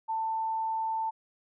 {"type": "tone", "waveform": "sine", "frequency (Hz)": 890, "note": "A5", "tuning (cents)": 20, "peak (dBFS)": -28, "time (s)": [0.08, 1.11], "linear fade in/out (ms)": 20, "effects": []}